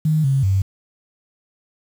sine tone with pitch steps, 155.6 / 135.6 / 96.5 Hz, D#3 / C#3 / G2, 0 / -38 / -27 cents, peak -14 dBFS, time 0.05-0.62 s, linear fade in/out 5 ms, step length 190 ms, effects 7-bit

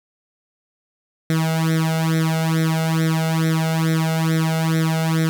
sawtooth tone with flanger, 161.1 Hz, E3, 39 cents flat, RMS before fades -19 dBFS, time 1.3-5.29 s, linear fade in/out 0 ms, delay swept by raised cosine 0.52 to 1.44 ms, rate 2.3 Hz, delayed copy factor +0.95, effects none

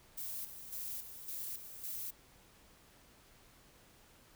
violet noise with tremolo, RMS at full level -42 dBFS, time 0.17-2.11 s, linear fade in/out 10 ms, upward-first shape square, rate 1.8 Hz, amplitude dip 60%, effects pink hiss -63 dBFS RMS until 4.35 s

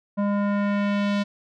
square tone with low-pass filter sweep, 203 Hz, G#3, 39 cents flat, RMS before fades -23 dBFS, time 0.17-1.24 s, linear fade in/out 20 ms, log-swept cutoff 960 to 4200 Hz, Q 1.2, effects none

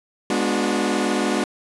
sawtooth chord, G# half-diminished seventh, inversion none, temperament equal with one note detuned, 207.7 / 246.9 / 293.7 / 360.9 Hz, G#3 / B3 / D4 / F#4, 0 / 0 / 0 / -43 cents, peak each -21 dBFS, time 0.3-1.44 s, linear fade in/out 2 ms, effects resampled to 24000 Hz

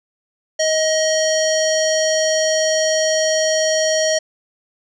square tone with low-pass filter, 629 Hz, D#5, 19 cents sharp, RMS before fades -17 dBFS, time 0.59-4.19 s, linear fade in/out 10 ms, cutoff 5800 Hz, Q 4.4, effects none

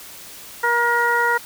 harmonic tone, 474.7 Hz, A#4, 31 cents sharp, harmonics 1 / 2 / 3 / 4, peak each -24 / -20 / -20 / -22 dBFS, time 0.63-1.38 s, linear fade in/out 10 ms, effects white hiss -39 dBFS RMS until 1.45 s

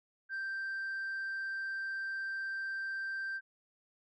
sine tone, 1569 Hz, G6, 1 cent sharp, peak -33 dBFS, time 0.29-3.41 s, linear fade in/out 50 ms, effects tanh soft clip ceiling -34 dBFS

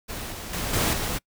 pink noise with level steps, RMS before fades -34 / -36 / -29 / -23 / -28 dBFS, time 0.08-1.19 s, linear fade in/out 20 ms, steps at 0.32 / 0.53 / 0.73 / 0.93 s, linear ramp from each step 5 ms, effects noise-tail reverb RT60 0.1 s tail -25 dB re dry

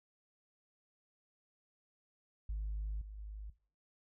sine tone with level steps, 52 Hz, G#1, 3 cents sharp, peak -34 / -44 / -42 dBFS, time 2.49-3.5 s, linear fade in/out 5 ms, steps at 3.01 / 3.18 s, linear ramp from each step 5 ms, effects noise-tail reverb RT60 0.4 s tail -19 dB re dry + tanh soft clip ceiling -33 dBFS

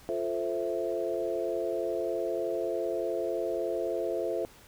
sine chord, F major seventh, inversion none, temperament equal, 349.2 / 440 / 523.3 / 659.3 Hz, F4 / A4 / C5 / E5, 0 / 0 / 0 / 0 cents, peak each -34 dBFS, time 0.09-4.45 s, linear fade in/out 0 ms, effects pink hiss -55 dBFS RMS until 4.67 s

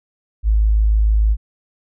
sine tone, 53.3 Hz, G#1, 46 cents sharp, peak -11 dBFS, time 0.43-1.37 s, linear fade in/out 50 ms, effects none

